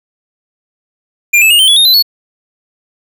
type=tone with pitch steps; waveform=square; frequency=2396 / 2613 / 2849 / 3107 / 3388 / 3695 / 4030 / 4394 Hz; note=D7 / E7 / F7 / G7 / G#7 / A#7 / B7 / C#8; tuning=+34 / -16 / +34 / -16 / +34 / -16 / +34 / -16 cents; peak=-5 dBFS; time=1.33-2.026 s; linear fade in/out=10 ms; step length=87 ms; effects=none